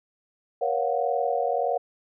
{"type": "chord", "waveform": "sine", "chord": "Gb major seventh", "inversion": "first", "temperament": "equal with one note detuned", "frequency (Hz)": [475.1, 554.4, 698.5, 740], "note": ["Bb4", "Db5", "F5", "Gb5"], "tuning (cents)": [33, 0, 0, 0], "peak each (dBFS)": -28, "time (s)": [0.61, 1.78], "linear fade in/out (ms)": 10, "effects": []}